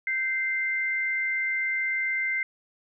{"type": "tone pair together", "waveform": "sine", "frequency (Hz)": [1557, 2084], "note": ["G6", "C7"], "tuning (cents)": [-12, -7], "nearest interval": "perfect fourth", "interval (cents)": 505, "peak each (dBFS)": [-33, -25], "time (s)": [0.07, 2.43], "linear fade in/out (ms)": 2, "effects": []}